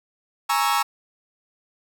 40% pulse chord, A# half-diminished seventh, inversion third, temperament equal, 830.6 / 932.3 / 1108.7 / 1318.5 Hz, G#5 / A#5 / C#6 / E6, 0 / 0 / 0 / 0 cents, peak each -24 dBFS, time 0.49-0.83 s, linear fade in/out 10 ms, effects none

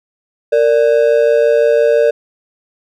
triangle ring-modulated tone, 523 Hz, C5, 1 cent flat, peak -3 dBFS, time 0.52-2.11 s, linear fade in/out 10 ms, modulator 62.9 Hz, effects none

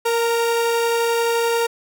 45% pulse tone pair together, 466.2 / 920.9 Hz, A#4 / A#5, 0 / -21 cents, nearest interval octave, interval 1179 cents, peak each -18 / -24 dBFS, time 0.05-1.67 s, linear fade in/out 10 ms, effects none

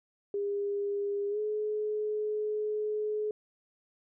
sine tone with pitch glide, 404.6 to 424.7 Hz, G#4 to G#4, -45 to +39 cents, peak -29 dBFS, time 0.34-3.31 s, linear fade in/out 2 ms, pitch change +84 cents, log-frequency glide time 1.29-1.39 s, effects none

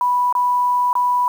sine tone with dropouts, 985 Hz, B5, 5 cents flat, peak -14 dBFS, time 0.01-1.28 s, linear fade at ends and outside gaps 1 ms, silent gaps 0.326-0.351 / 0.93-0.953 s, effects 7-bit

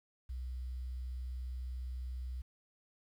sine tone with quantisation, 62.8 Hz, B1, 30 cents sharp, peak -38 dBFS, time 0.29-2.42 s, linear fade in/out 10 ms, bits 11, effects none

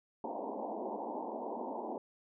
white band-pass noise, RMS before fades -40 dBFS, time 0.24-1.98 s, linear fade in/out 2 ms, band 210 to 960 Hz, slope 96 dB/octave, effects none

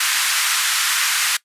pink band-pass noise, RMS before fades -19 dBFS, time 0-1.37 s, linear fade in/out 5 ms, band 1300 to 13000 Hz, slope 24 dB/octave, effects noise-tail reverb RT60 0.1 s tail -20 dB re dry + resampled to 32000 Hz

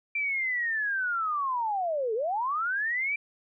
sine linear two-way sweep, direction down then up, 2361 to 420 to 2361 Hz, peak -26 dBFS, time 0.15-3.16 s, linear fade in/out 5 ms, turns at 2.14 s, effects none

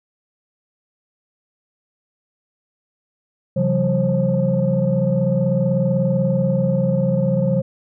sine tone cluster, 134 / 169.7 / 190.1 / 534 Hz, C3 / F3 / F#3 / C5, +42 / -49 / +47 / +35 cents, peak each -20 dBFS, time 3.56-7.62 s, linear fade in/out 10 ms, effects tanh soft clip ceiling -8 dBFS

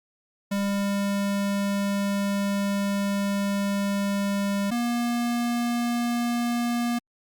square tone pair in turn, 200 / 238.4 Hz, G3 / A#3, +35 / +39 cents, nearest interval minor third, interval 304 cents, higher second, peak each -24 / -24 dBFS, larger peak neither, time 0.51-4.71 / 4.71-6.99 s, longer first, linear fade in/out 10 ms, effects Opus 48 kbps

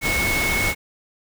sine tone in noise, 2195 Hz, C#7, 18 cents flat, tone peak -21 dBFS, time 0.01-0.75 s, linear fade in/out 50 ms, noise pink, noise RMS -24 dBFS, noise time 0.01-0.75 s, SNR 0 dB, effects none

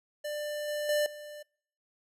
square tone with level steps, 594 Hz, D5, 20 cents sharp, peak -34 / -32 / -26 / -43 dBFS, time 0.24-1.43 s, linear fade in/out 10 ms, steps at 0.68 / 0.89 / 1.06 s, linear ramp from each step 2 ms, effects noise-tail reverb RT60 0.6 s tail -26 dB re dry + resampled to 32000 Hz

